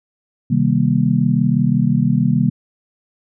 sine chord, C minor seventh, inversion none, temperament just, 130.81 / 156.98 / 196.22 / 235.5 Hz, C3 / Eb3 / G3 / Bb3, 0 / +16 / +2 / +18 cents, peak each -18 dBFS, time 0.5-2.5 s, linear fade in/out 10 ms, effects none

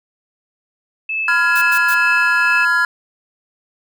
sine tone with tremolo, 2616 Hz, E7, 14 cents flat, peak -17 dBFS, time 1.09-2.65 s, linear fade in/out 5 ms, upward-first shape triangle, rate 2.2 Hz, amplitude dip 55%
triangle chord, F diminished, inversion second, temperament just, 1005.8 / 1396.9 / 1676.3 Hz, Cb6 / F6 / Ab6, +31 / 0 / +16 cents, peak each -20 / -14 / -14 dBFS, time 1.28-2.85 s, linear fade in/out 2 ms
blue noise bursts, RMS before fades -26 dBFS, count 3, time 1.55-1.948 s, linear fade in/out 10 ms, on 68 ms, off 97 ms
effects none

